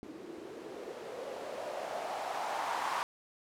violet noise with low-pass filter sweep, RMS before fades -39 dBFS, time 0.03-3.03 s, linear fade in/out 0 ms, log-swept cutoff 310 to 1000 Hz, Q 3.8, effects none

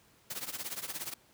white noise with tremolo, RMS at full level -36 dBFS, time 0.3-1.14 s, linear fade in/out 5 ms, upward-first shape triangle, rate 17 Hz, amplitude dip 90%, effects pink hiss -64 dBFS RMS until 1.33 s + high-pass 80 Hz 12 dB/octave

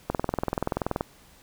click train, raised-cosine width 1 ms, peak -11 dBFS, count 20, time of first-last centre 0.1-1.009 s, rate 20.9 Hz, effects pink hiss -55 dBFS RMS until 1.42 s

